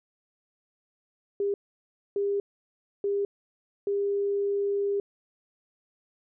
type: tone bursts at uneven times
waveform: sine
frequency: 402 Hz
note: G4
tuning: 44 cents sharp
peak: -24 dBFS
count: 4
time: 1.4-1.54 / 2.16-2.4 / 3.04-3.25 / 3.87-5 s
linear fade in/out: 2 ms
effects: none